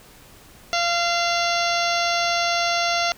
harmonic tone with a mistuned harmonic, 689 Hz, F5, 24 cents flat, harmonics 1 / 2 / 3 / 4 / 5 / 6 / 7 / 8 / 9, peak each -23 / -26 / -28 / -29 / -30 / -31 / -31 / -32 / -33 dBFS, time 0.73-3.12 s, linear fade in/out 0 ms, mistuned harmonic 7, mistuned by -82 cents, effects pink hiss -48 dBFS RMS until 3.17 s

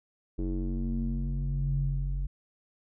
square tone with low-pass filter sweep, 46.25 Hz, F#1, in tune, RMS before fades -30 dBFS, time 0.38-2.27 s, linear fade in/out 10 ms, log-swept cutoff 350 to 100 Hz, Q 4.5, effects none

